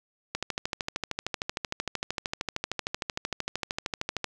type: click train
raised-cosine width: 0.2 ms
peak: -12 dBFS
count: 52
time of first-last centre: 0.35-4.243 s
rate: 13.1 Hz
effects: none